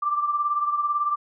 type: beating tone pair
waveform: sine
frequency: 1176 / 1194 Hz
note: D6 / D6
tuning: +2 / +28 cents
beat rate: 18 Hz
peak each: -22 / -29 dBFS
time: 0.02-1.16 s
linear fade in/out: 10 ms
effects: none